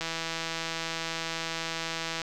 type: click train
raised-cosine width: 0.2 ms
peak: -15 dBFS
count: 363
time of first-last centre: 0.01-2.217 s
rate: 164 Hz
effects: none